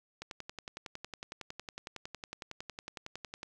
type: click train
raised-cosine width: 0.2 ms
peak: -24 dBFS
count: 36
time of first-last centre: 0.22-3.431 s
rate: 10.9 Hz
effects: none